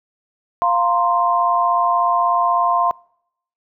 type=chord; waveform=sine; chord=F suspended fourth; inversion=none; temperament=just; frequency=698.5 / 931.3 / 1047.7 Hz; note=F5 / Bb5 / C6; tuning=0 / -2 / +2 cents; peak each=-18 / -22 / -16 dBFS; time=0.62-2.91 s; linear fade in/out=0 ms; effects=noise-tail reverb RT60 0.7 s tail -25 dB re dry